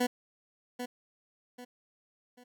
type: tone with echo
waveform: 20% pulse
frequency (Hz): 246.9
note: B3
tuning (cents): 0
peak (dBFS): -21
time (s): 0-0.07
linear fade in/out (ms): 10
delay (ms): 790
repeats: 3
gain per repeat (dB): -9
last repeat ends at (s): 2.44
effects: none